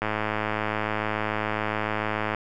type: click train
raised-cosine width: 0.5 ms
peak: -11 dBFS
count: 250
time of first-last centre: 0.02-2.347 s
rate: 107 Hz
effects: none